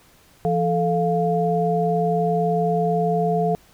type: tone cluster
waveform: sine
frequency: 169.5 / 438 / 700 Hz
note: E3 / A4 / F5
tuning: +49 / -8 / +4 cents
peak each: -22 dBFS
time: 0.45-3.55 s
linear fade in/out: 0 ms
effects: pink hiss -54 dBFS RMS until 3.73 s